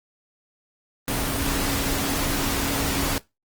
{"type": "tone in noise", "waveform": "sine", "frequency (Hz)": 277.1, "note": "C#4", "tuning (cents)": -1, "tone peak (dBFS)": -30, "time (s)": [1.08, 3.18], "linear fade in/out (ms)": 0, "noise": "pink", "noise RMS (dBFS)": -25, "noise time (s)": [1.08, 3.18], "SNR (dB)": -8, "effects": ["noise-tail reverb RT60 0.2 s tail -20 dB re dry", "Opus 24 kbps"]}